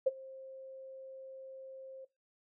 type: tone with ADSR envelope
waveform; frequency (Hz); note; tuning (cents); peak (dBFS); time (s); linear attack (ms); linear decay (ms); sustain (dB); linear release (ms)
sine; 530; C5; +22; -22; 0.06-2.05; 11; 25; -24; 8
effects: noise-tail reverb RT60 0.2 s tail -18 dB re dry